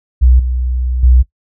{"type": "tone with level steps", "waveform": "sine", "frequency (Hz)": 62.4, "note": "B1", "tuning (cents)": 19, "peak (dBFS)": [-4, -13, -4], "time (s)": [0.21, 1.23], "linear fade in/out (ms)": 20, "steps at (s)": [0.39, 1.03], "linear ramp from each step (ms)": 5, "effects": ["noise-tail reverb RT60 0.1 s tail -19 dB re dry"]}